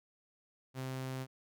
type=tone; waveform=sawtooth; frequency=130.81 Hz; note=C3; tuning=in tune; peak=-34 dBFS; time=0.74-1.27 s; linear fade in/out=50 ms; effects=none